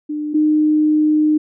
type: tone pair in turn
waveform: sine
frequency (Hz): 300 / 305.4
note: D4 / D#4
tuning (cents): +37 / -32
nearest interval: unison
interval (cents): 31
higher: second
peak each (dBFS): -20 / -11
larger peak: second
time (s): 0.09-0.34 / 0.34-1.38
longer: second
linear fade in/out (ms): 10
effects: none